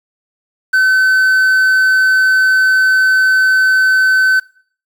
triangle tone with quantisation, 1524 Hz, G6, 49 cents flat, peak -6 dBFS, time 0.73-4.4 s, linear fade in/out 10 ms, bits 6, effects noise-tail reverb RT60 0.5 s tail -20 dB re dry

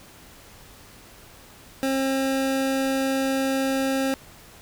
25% pulse tone, 268 Hz, C4, 42 cents sharp, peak -18 dBFS, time 1.83-4.14 s, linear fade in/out 0 ms, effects pink hiss -48 dBFS RMS until 4.61 s

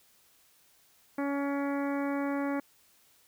harmonic tone, 281.2 Hz, C#4, 25 cents sharp, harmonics 1 / 2 / 3 / 4 / 5 / 6 / 7 / 8, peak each -30 / -36 / -40 / -42 / -44 / -46 / -47 / -48 dBFS, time 1.18-2.6 s, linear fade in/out 5 ms, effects white hiss -64 dBFS RMS until 3.27 s

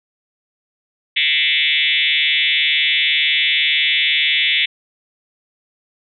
sine tone with frequency modulation, 2812 Hz, F7, 11 cents sharp, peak -13 dBFS, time 1.16-4.66 s, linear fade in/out 10 ms, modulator 150 Hz, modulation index 5.5, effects none

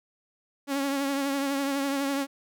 sawtooth tone with vibrato, 277.2 Hz, C#4, in tune, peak -22 dBFS, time 0.67-2.27 s, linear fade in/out 50 ms, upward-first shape triangle, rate 12 Hz, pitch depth 45 cents each way, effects none

